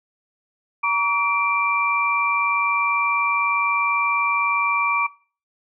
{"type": "tone cluster", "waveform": "sine", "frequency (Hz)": [941, 1142, 2357], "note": ["A#5", "D6", "D7"], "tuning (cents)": [16, -49, 6], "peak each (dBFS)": [-25, -21, -22], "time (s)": [0.83, 5.07], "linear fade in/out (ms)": 10, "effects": ["noise-tail reverb RT60 0.4 s tail -20 dB re dry"]}